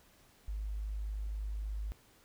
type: tone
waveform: sine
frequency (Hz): 51.91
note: G#1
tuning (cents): 0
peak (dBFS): -35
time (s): 0.48-1.92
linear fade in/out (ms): 0
effects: pink hiss -64 dBFS RMS until 2.24 s